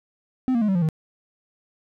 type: tone with pitch steps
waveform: triangle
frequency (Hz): 257.5 / 233.4 / 211.6 / 191.8 / 173.86 / 157.6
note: C4 / A#3 / G#3 / G3 / F3 / D#3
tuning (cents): -28 / +2 / +33 / -37 / -7 / +23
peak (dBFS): -16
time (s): 0.48-0.888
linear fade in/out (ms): 0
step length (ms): 68
effects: none